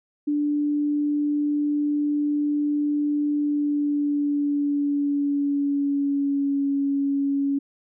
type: tone with pitch glide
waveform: sine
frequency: 293.7 to 279.1 Hz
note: D4 to C#4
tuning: 0 to +12 cents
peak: -20 dBFS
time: 0.27-7.59 s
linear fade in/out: 10 ms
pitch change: -88 cents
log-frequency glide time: 3.33-6.68 s
effects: none